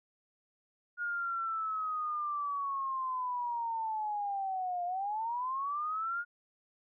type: linear two-way sweep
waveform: sine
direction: down then up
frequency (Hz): 1435 to 698.5 to 1435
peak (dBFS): -32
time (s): 0.97-6.25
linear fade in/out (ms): 50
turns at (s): 4.85
effects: none